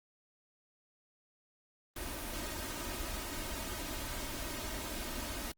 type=noise with comb filter; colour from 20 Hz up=pink; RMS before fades=-40 dBFS; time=1.96-5.52 s; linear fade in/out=5 ms; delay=3.2 ms; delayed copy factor=+0.6; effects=Opus 24 kbps